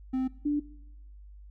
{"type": "tone pair in turn", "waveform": ["triangle", "sine"], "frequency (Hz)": [260, 293], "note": ["C4", "D4"], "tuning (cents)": [-11, -4], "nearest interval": "major second", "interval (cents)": 207, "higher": "second", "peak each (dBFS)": -24, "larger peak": "neither", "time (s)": [[0.13, 0.28], [0.45, 0.6]], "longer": "neither", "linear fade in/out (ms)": 10, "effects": ["noise-tail reverb RT60 0.8 s tail -20 dB re dry", "added 50 Hz sine -46 dBFS peak until 1.5 s"]}